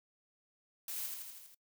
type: noise with echo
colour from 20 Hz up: blue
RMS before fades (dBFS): -41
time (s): 0.88-1.06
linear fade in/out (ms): 2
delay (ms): 81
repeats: 6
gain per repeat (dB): -3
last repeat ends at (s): 1.546
effects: noise-tail reverb RT60 0.1 s tail -23 dB re dry